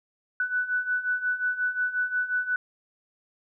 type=beating tone pair; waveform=sine; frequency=1486 / 1491.6 Hz; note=F#6 / F#6; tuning=+7 / +14 cents; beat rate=5.6 Hz; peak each=-30 / -26 dBFS; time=0.4-2.56 s; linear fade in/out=2 ms; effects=none